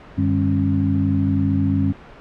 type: tone cluster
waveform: sine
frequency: 95.1 / 150.6 / 199.6 / 272.2 Hz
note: F#2 / D3 / G3 / C#4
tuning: +48 / +44 / +32 / -31 cents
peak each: -20 / -26 / -22 / -20 dBFS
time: 0.17-1.93 s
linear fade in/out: 20 ms
effects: pink hiss -41 dBFS RMS until 2.2 s + low-pass 2000 Hz 12 dB/octave